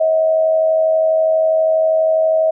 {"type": "tone with amplitude modulation", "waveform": "sine", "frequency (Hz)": 639, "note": "D#5", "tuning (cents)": 46, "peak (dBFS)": -9, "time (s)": [0, 2.51], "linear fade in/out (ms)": 10, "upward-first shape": "sine", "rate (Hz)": 92.3, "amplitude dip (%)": 45, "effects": []}